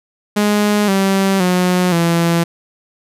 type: tone with pitch steps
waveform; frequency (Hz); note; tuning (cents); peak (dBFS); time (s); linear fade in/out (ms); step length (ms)
sawtooth; 207.9 / 193.98 / 180.99 / 168.87; G#3 / G3 / F#3 / E3; +2 / -18 / -38 / +42; -8; 0.36-2.44; 10; 520
effects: resampled to 32000 Hz